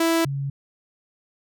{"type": "tone pair in turn", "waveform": ["sawtooth", "sine"], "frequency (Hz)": [330.2, 138.83], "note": ["E4", "C#3"], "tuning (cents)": [3, 3], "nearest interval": "octave + minor third", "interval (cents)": 1500, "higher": "first", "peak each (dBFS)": [-14, -24], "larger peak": "first", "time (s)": [[0, 0.25], [0.25, 0.5]], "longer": "neither", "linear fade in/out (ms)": 5, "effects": []}